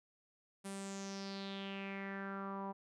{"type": "tone with low-pass filter sweep", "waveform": "sawtooth", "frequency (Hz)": 196, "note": "G3", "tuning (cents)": 0, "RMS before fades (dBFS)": -44, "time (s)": [0.64, 2.73], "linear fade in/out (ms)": 20, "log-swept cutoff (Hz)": [10000, 910], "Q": 4.7, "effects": []}